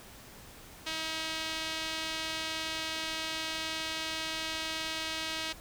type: tone with band-pass filter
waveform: sawtooth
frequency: 319.1 Hz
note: D#4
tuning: 44 cents sharp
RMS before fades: -36 dBFS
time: 0.86-5.53 s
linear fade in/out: 10 ms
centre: 3600 Hz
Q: 1.3
effects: pink hiss -51 dBFS RMS until 5.6 s